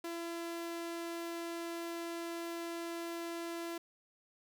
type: tone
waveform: sawtooth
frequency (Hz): 337.7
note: E4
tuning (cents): +42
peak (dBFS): -35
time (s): 0.04-3.78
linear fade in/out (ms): 5
effects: 12-bit